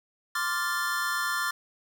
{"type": "chord", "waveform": "square", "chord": "D minor seventh", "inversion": "third", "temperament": "equal", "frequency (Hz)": [1046.5, 1174.7, 1396.9, 1760], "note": ["C6", "D6", "F6", "A6"], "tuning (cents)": [0, 0, 0, 0], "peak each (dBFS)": [-36, -34, -32, -32], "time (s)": [0.35, 1.51], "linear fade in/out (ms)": 5, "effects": []}